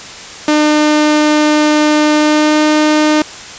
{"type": "tone with pitch glide", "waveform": "sawtooth", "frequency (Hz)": [302, 304.8], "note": ["D4", "D#4"], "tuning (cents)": [48, -36], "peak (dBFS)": -4, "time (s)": [0.48, 3.22], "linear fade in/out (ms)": 2, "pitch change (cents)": 16, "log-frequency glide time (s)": [2.14, 2.61], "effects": ["white hiss -29 dBFS RMS until 3.58 s", "resampled to 16000 Hz"]}